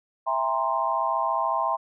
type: chord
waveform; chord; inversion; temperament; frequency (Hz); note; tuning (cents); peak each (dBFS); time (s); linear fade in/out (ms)
sine; C dominant seventh; first; equal with one note detuned; 659.3 / 804.6 / 932.3 / 1046.5; E5 / G5 / Bb5 / C6; 0 / +45 / 0 / 0; -29 / -29 / -28 / -26; 0.26-1.77; 20
effects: none